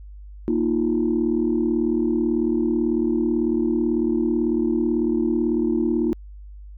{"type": "chord", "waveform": "sine", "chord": "Bb suspended fourth", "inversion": "none", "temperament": "equal", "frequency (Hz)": [233.1, 311.1, 349.2], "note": ["Bb3", "Eb4", "F4"], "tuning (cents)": [0, 0, 0], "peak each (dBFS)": -22, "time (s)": [0.48, 6.13], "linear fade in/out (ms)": 0, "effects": ["tanh soft clip ceiling -11 dBFS", "added 50 Hz sine -37 dBFS peak until 6.77 s"]}